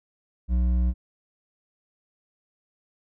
sine tone with hard clipping, 61.1 Hz, B1, 18 cents flat, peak -21 dBFS, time 0.48-0.94 s, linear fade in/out 50 ms, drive 7 dB, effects none

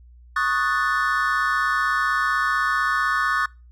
triangle chord, D# half-diminished seventh, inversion third, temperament equal, 1108.7 / 1244.5 / 1480 / 1760 Hz, C#6 / D#6 / F#6 / A6, 0 / 0 / 0 / 0 cents, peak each -23 dBFS, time 0.36-3.46 s, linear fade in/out 5 ms, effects noise-tail reverb RT60 0.3 s tail -26 dB re dry + added 60 Hz sine -45 dBFS peak until 3.71 s

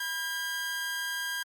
sawtooth tone pair together, 987.8 / 1613.3 Hz, B5 / G6, 0 / +49 cents, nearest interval minor sixth, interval 849 cents, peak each -39 / -28 dBFS, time 0-1.43 s, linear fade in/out 5 ms, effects Opus 48 kbps

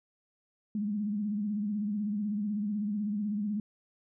sine tone with vibrato, 207.7 Hz, G#3, in tune, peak -29 dBFS, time 0.75-3.6 s, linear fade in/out 2 ms, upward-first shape sine, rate 16 Hz, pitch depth 72 cents each way, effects none

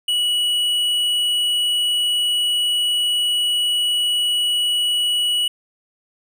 sine tone with tanh clipping, 2933 Hz, F#7, 16 cents flat, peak -18 dBFS, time 0.08-5.48 s, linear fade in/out 5 ms, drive 9 dB, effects none

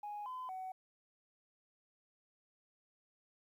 sine tone with pitch steps, 830 / 1018 / 750 Hz, G#5 / C6 / F#5, -1 / -48 / +23 cents, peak -40 dBFS, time 0.03-0.72 s, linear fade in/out 5 ms, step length 230 ms, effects tanh soft clip ceiling -38 dBFS + 12-bit

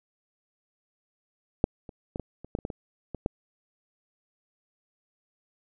clicks, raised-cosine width 2 ms, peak -6 / -28 / -19 / -20 / -28 / -14 / -26 / -18 / -22 / -21 / -12 dBFS, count 11, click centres 1.641 / 1.892 / 2.159 / 2.197 / 2.446 / 2.551 / 2.588 / 2.651 / 2.702 / 3.147 / 3.261 s, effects none

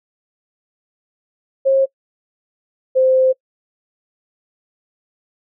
sine tone pair in turn, 538 / 520.3 Hz, C5 / C5, +48 / -10 cents, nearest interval minor second, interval 58 cents, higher first, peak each -10 / -10 dBFS, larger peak neither, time 1.65-1.86 / 2.95-3.33 s, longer second, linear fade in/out 20 ms, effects noise-tail reverb RT60 0.1 s tail -25 dB re dry

